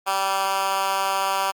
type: tone with high-pass filter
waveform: 10% pulse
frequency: 194 Hz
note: G3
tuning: 18 cents flat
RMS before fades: -23 dBFS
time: 0.06-1.52 s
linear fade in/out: 20 ms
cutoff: 900 Hz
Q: 1.5
effects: Opus 24 kbps